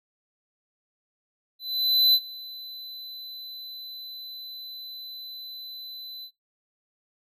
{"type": "tone with ADSR envelope", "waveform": "square", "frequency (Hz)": 4015, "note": "B7", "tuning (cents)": 28, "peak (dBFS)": -16, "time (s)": [1.59, 6.31], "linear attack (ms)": 550, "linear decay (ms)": 53, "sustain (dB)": -22, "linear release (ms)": 73, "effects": ["noise-tail reverb RT60 0.2 s tail -22 dB re dry"]}